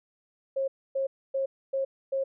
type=tone bursts; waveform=sine; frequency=540 Hz; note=C#5; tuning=45 cents flat; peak=-25 dBFS; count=5; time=0.56-2.24 s; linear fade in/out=10 ms; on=120 ms; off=270 ms; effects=none